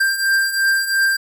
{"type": "beating tone pair", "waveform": "square", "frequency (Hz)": [1581, 1583.9], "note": ["G6", "G6"], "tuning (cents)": [14, 17], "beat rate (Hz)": 2.9, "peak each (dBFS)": [-22, -17], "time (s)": [0, 1.17], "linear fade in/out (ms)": 10, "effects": []}